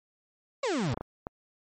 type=exponential sweep; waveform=35% pulse; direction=down; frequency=584 to 104.8 Hz; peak=-25 dBFS; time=0.63-0.94 s; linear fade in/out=5 ms
type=clicks; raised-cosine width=1 ms; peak=-21 dBFS; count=4; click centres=0.941 / 0.975 / 1.01 / 1.269 s
effects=MP3 32 kbps